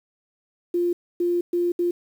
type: tone bursts at uneven times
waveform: sine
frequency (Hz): 349.2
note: F4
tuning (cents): 0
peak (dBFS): -19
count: 4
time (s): 0.74-0.93 / 1.2-1.41 / 1.53-1.72 / 1.79-1.91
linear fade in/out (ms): 5
effects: 8-bit